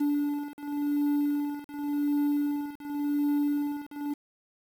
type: beating tone pair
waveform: triangle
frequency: 289.9 / 290.8 Hz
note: D4 / D4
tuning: -22 / -17 cents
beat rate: 0.9 Hz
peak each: -27 dBFS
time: 0-4.14 s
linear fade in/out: 10 ms
effects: 8-bit